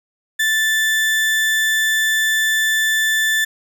35% pulse tone, 1760 Hz, A6, in tune, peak -13 dBFS, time 0.39-3.45 s, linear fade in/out 10 ms, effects none

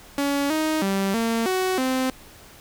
sawtooth tone with pitch steps, 282.1 / 312.6 / 195.1 / 228.5 / 372.9 / 259.4 Hz, C#4 / D#4 / G3 / A#3 / F#4 / C4, +30 / +8 / -8 / -34 / +14 / -15 cents, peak -17 dBFS, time 0.18-2.1 s, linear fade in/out 2 ms, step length 320 ms, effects pink hiss -47 dBFS RMS until 2.6 s

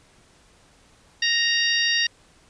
harmonic tone, 932.3 Hz, A#5, in tune, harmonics 2 / 3 / 4 / 5 / 6, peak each -23 / -25 / -26 / -27 / -28 dBFS, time 1.22-2.07 s, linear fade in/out 5 ms, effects pink hiss -56 dBFS RMS until 2.49 s + resampled to 22050 Hz

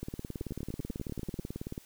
two click trains, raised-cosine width 3 ms, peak -24 / -24 dBFS, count 33 / 11, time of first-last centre 0.03-1.779 / 0.41-1.39 s, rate 18.3 / 10.2 Hz, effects white hiss -58 dBFS RMS until 1.85 s

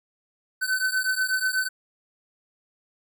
square beating tone pair, 1516 / 1524.2 Hz, F#6 / G6, +42 / -49 cents, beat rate 8.2 Hz, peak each -26 / -27 dBFS, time 0.61-1.69 s, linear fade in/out 20 ms, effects none

